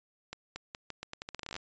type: accelerating click train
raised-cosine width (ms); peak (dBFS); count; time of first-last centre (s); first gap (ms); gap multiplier
0.2; -22; 18; 0.33-1.564; 230; 0.82
effects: resampled to 16000 Hz